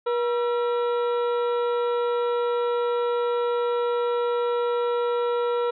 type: harmonic tone with a mistuned harmonic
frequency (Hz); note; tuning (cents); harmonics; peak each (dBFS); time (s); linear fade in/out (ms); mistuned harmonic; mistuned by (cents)
480; B4; -49; 1 / 2 / 3 / 4 / 5 / 6 / 7 / 8; -22 / -31 / -32 / -46 / -47 / -50 / -48 / -45; 0.06-5.71; 10; 3; -110
effects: none